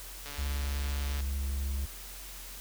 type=click train; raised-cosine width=0.2 ms; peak=-25 dBFS; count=137; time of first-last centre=0.26-1.204 s; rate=144 Hz
type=tone with vibrato; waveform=triangle; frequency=68.4 Hz; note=C#2; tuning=23 cents flat; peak=-28 dBFS; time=0.38-1.86 s; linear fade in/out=10 ms; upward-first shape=sine; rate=4.2 Hz; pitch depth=13 cents each way
effects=added 45 Hz sine -46 dBFS peak until 2.6 s + white hiss -46 dBFS RMS until 2.6 s